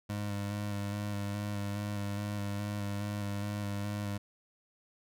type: tone with vibrato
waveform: 25% pulse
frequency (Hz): 102.3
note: G#2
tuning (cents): -26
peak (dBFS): -30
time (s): 0.09-4.18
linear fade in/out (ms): 10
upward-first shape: square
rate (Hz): 2.4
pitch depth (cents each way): 19
effects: none